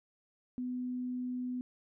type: tone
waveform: sine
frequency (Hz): 250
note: B3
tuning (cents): +21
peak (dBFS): -34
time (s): 0.58-1.61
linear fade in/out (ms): 0
effects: none